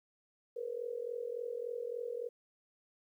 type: tone with amplitude modulation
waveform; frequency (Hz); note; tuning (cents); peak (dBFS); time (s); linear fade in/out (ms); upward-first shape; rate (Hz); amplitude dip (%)
sine; 477.5; A#4; +42; -33; 0.56-2.29; 10; sine; 43.5; 85
effects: 12-bit